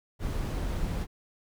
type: noise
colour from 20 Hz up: brown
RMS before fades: -31 dBFS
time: 0.19-1.07 s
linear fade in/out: 50 ms
effects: none